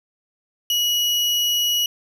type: tone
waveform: 35% pulse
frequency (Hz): 2915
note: F#7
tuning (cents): -26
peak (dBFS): -16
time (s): 0.7-1.86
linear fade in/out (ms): 2
effects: none